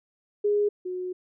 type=tone pair in turn; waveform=sine; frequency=413.2 / 365 Hz; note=G#4 / F#4; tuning=-9 / -24 cents; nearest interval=major second; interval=215 cents; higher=first; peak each=-20 / -29 dBFS; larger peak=first; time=0.44-0.69 / 0.85-1.13 s; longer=second; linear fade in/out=10 ms; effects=none